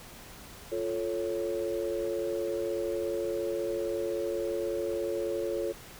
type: chord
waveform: sine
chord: F augmented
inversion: none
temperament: equal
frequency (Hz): 349.2 / 440 / 554.4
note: F4 / A4 / C#5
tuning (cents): 0 / 0 / 0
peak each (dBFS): -33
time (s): 0.71-5.73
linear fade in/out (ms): 20
effects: tanh soft clip ceiling -19 dBFS + pink hiss -48 dBFS RMS until 5.99 s